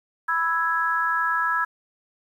sine chord, E major, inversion second, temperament equal with one note detuned, 990.6 / 1318.5 / 1661.2 Hz, B5 / E6 / G#6, +5 / 0 / 0 cents, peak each -27 / -24 / -24 dBFS, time 0.28-1.65 s, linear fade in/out 10 ms, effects 9-bit

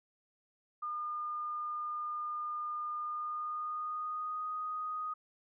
sine tone with pitch glide, 1213 to 1244.9 Hz, D#6 to D#6, -44 to +1 cents, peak -35 dBFS, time 0.82-5.14 s, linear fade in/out 10 ms, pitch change +45 cents, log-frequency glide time 2.98-4.48 s, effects none

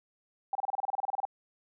sine tone bursts, 784 Hz, G5, in tune, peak -27 dBFS, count 15, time 0.53-1.252 s, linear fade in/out 2 ms, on 22 ms, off 28 ms, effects none

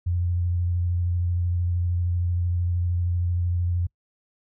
sine tone with vibrato, 87.7 Hz, F2, 8 cents sharp, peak -21 dBFS, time 0.06-3.87 s, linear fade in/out 10 ms, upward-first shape sine, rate 13 Hz, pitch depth 20 cents each way, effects noise-tail reverb RT60 0.1 s tail -25 dB re dry

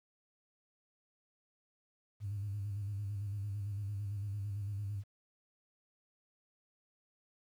sine tone with vibrato, 101.4 Hz, G#2, 41 cents flat, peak -35 dBFS, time 2.2-5.04 s, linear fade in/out 50 ms, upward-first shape square, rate 8.9 Hz, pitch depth 50 cents each way, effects tanh soft clip ceiling -32 dBFS + 11-bit

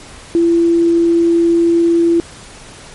sine tone, 337.6 Hz, E4, 41 cents sharp, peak -8 dBFS, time 0.35-2.2 s, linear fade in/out 0 ms, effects pink hiss -36 dBFS RMS until 2.94 s + MP3 48 kbps

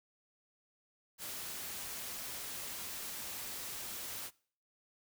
white noise, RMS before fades -43 dBFS, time 1.18-4.31 s, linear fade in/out 50 ms, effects noise-tail reverb RT60 0.5 s tail -23 dB re dry

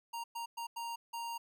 square tone bursts at uneven times, 932.3 Hz, A#5, in tune, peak -39 dBFS, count 5, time 0.13-0.24 / 0.35-0.46 / 0.57-0.67 / 0.76-0.96 / 1.13-1.38 s, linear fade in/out 10 ms, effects none

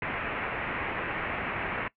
white low-pass noise, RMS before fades -33 dBFS, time 0.02-1.88 s, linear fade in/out 2 ms, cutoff 2500 Hz, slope 48 dB/octave, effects noise-tail reverb RT60 0.1 s tail -20 dB re dry

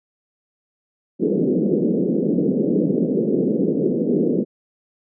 pink band-pass noise, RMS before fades -19 dBFS, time 1.19-4.45 s, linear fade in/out 50 ms, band 170 to 480 Hz, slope 48 dB/octave, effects none

